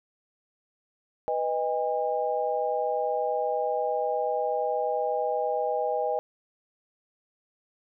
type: chord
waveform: sine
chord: G# minor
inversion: first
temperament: equal with one note detuned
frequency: 493.9 / 622.3 / 810.2 Hz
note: B4 / D#5 / G#5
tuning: 0 / 0 / -43 cents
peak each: -29 dBFS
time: 1.28-6.19 s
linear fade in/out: 0 ms
effects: none